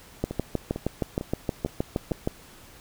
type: two click trains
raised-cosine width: 2 ms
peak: -18 / -11 dBFS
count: 5 / 14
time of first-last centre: 0.31-2.112 / 0.24-2.274 s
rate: 2.22 / 6.39 Hz
effects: pink hiss -50 dBFS RMS until 2.8 s